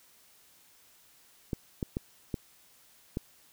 clicks, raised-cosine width 3 ms, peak -18 dBFS, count 5, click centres 1.532 / 1.828 / 1.969 / 2.342 / 3.171 s, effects white hiss -61 dBFS RMS until 3.52 s

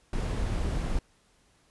brown noise, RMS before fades -29 dBFS, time 0.13-0.99 s, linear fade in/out 2 ms, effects pink hiss -65 dBFS RMS until 1.7 s + resampled to 24000 Hz

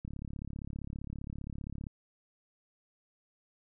click train, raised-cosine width 5 ms, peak -28 dBFS, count 65, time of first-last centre 0.05-1.868 s, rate 35.2 Hz, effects none

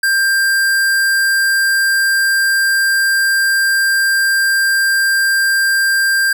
square tone, 1588 Hz, G6, 22 cents sharp, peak -12 dBFS, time 0.03-6.33 s, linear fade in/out 5 ms, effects none

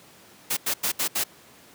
white noise bursts at uneven times, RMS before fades -25 dBFS, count 5, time 0.5-0.57 / 0.66-0.74 / 0.83-0.92 / 0.99-1.08 / 1.15-1.24 s, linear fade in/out 10 ms, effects pink hiss -51 dBFS RMS until 1.74 s + high-pass 150 Hz 12 dB/octave

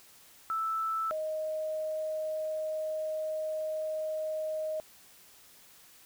sine tone pair in turn, 1318.5 / 624 Hz, E6 / D#5, 0 / +5 cents, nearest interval octave + minor second, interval 1295 cents, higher first, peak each -29 / -31 dBFS, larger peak first, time 0.5-1.11 / 1.11-4.8 s, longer second, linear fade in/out 0 ms, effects white hiss -57 dBFS RMS until 6.05 s

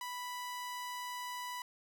sawtooth tone, 987.8 Hz, B5, in tune, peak -36 dBFS, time 0.01-1.62 s, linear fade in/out 2 ms, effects none

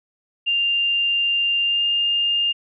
sine tone with pitch glide, 2794 to 2813 Hz, F7 to F7, 0 to +12 cents, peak -17 dBFS, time 0.46-2.53 s, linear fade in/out 20 ms, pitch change +12 cents, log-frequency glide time 1.64-1.84 s, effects none

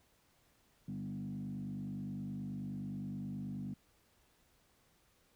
sine tone with frequency modulation, 195 Hz, G3, 9 cents flat, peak -38 dBFS, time 0.88-3.74 s, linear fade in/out 5 ms, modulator 49.5 Hz, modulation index 1.3, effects tanh soft clip ceiling -34 dBFS + pink hiss -71 dBFS RMS until 5.35 s

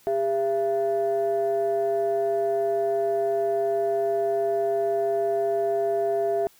sine tone pair together, 401.8 / 675.7 Hz, G4 / E5, +43 / +43 cents, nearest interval major sixth, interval 900 cents, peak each -23 dBFS, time 0.07-6.47 s, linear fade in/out 0 ms, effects tanh soft clip ceiling -16 dBFS + white hiss -57 dBFS RMS until 6.59 s

